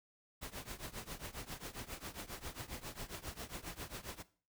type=noise with tremolo; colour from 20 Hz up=pink; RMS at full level=-43 dBFS; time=0.41-4.23 s; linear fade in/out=20 ms; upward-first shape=triangle; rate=7.4 Hz; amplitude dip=95%; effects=noise-tail reverb RT60 0.4 s tail -17 dB re dry